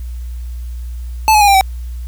square tone with pitch steps, 873 / 845.2 / 818.3 / 792.3 / 767 Hz, A5 / G#5 / G#5 / G5 / G5, -14 / +30 / -26 / +18 / -38 cents, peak -7 dBFS, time 1.28-1.61 s, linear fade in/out 0 ms, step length 66 ms, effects added 60 Hz sine -22 dBFS peak until 2.07 s + white hiss -48 dBFS RMS until 2.07 s

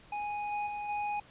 square tone with level steps, 829 Hz, G#5, 3 cents flat, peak -34 / -32 / -36 / -32 dBFS, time 0.12-1.2 s, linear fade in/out 5 ms, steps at 0.51 / 0.66 / 0.88 s, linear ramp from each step 20 ms, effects pink hiss -57 dBFS RMS until 1.3 s + resampled to 8000 Hz

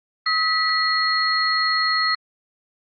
sine tone cluster, 1278 / 1957 / 4279 Hz, D#6 / B6 / C8, +46 / -16 / +38 cents, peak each -22 dBFS, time 0.26-2.15 s, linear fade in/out 5 ms, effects Opus 24 kbps

